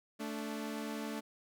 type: tone pair together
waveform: sawtooth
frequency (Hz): 220 / 290.8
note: A3 / D4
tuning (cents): 0 / -17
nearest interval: perfect fourth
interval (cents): 483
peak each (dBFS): -36 / -38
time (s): 0.19-1.21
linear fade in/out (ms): 20
effects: none